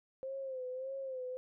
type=tone with vibrato; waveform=sine; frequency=523.3 Hz; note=C5; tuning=in tune; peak=-38 dBFS; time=0.23-1.37 s; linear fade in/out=0 ms; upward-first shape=sine; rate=1.7 Hz; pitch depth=64 cents each way; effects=none